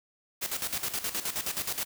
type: noise with tremolo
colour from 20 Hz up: white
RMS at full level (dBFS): -31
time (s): 0.41-1.85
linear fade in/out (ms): 20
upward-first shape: square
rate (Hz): 9.5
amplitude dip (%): 70
effects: none

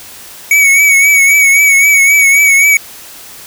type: tone with vibrato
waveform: square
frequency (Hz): 2245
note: C#7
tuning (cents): +21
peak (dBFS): -5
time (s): 0.51-2.77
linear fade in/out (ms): 2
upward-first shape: triangle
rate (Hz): 3.8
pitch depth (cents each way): 53
effects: white hiss -32 dBFS RMS until 3.46 s

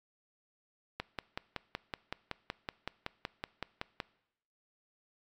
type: click train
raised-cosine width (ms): 0.3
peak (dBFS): -19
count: 17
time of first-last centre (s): 1-4.002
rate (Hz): 5.33
effects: noise-tail reverb RT60 0.8 s tail -21 dB re dry + MP3 96 kbps

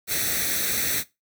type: noise with comb filter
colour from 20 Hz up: white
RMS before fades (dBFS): -25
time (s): 0.07-1.04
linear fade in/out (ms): 50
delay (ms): 0.5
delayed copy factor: +0.75
effects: noise-tail reverb RT60 0.2 s tail -17 dB re dry + high-pass 60 Hz 12 dB/octave

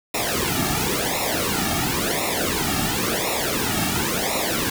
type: noise with flanger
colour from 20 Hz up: pink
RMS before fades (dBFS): -23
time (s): 0.14-4.7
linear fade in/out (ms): 5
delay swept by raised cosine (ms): 0.63 to 2.03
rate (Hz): 0.95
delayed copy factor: -0.9
effects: none

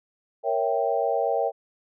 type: chord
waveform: sine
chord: A# diminished seventh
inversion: none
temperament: equal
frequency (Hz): 466.2 / 554.4 / 659.3 / 784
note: A#4 / C#5 / E5 / G5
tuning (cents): 0 / 0 / 0 / 0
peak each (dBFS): -27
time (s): 0.43-1.52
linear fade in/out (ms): 50
effects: none

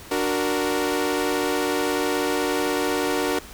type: chord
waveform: sawtooth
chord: D augmented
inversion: none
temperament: equal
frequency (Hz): 293.7 / 370 / 466.2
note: D4 / F#4 / A#4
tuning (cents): 0 / 0 / 0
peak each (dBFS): -22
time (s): 0.11-3.39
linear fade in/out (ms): 5
effects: pink hiss -42 dBFS RMS until 3.53 s

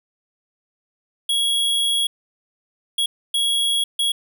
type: tone bursts at uneven times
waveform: square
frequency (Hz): 3322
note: G#7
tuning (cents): 0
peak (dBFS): -18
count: 4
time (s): 1.29-2.07 / 2.98-3.06 / 3.34-3.84 / 3.99-4.12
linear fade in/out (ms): 5
effects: none

